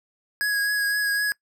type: tone with vibrato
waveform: square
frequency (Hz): 1661.2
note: G#6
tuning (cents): 0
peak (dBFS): -22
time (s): 0.41-1.32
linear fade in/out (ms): 0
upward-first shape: triangle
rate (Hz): 3.9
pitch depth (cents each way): 22
effects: noise-tail reverb RT60 0.1 s tail -23 dB re dry